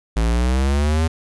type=exponential sweep; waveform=square; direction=up; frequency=54 to 82.41 Hz; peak=-16 dBFS; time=0.16-1.08 s; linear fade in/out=10 ms; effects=resampled to 24000 Hz + 9-bit